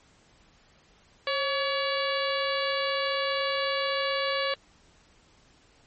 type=harmonic tone with a mistuned harmonic; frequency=567 Hz; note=C#5; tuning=39 cents sharp; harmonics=1 / 2 / 3 / 4 / 5 / 6 / 7 / 8; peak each=-29 / -32 / -34 / -35 / -36 / -37 / -37 / -38 dBFS; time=1.27-4.54 s; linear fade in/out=2 ms; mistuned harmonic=1; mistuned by=-76 cents; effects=pink hiss -60 dBFS RMS until 5.86 s + MP3 32 kbps